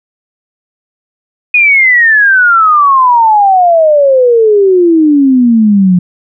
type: exponential sweep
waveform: sine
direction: down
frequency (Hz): 2491 to 175.3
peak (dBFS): -3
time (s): 1.54-5.99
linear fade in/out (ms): 5
effects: none